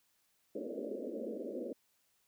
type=band-pass noise; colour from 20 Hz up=white; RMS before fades=-41 dBFS; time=0.55-1.73 s; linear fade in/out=5 ms; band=210 to 590 Hz; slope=96 dB/octave; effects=white hiss -75 dBFS RMS until 2.27 s